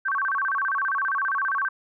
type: tone with vibrato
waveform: sine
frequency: 1318.5 Hz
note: E6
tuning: in tune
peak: -22 dBFS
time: 0.05-1.69 s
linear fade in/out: 10 ms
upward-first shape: square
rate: 15 Hz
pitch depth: 290 cents each way
effects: none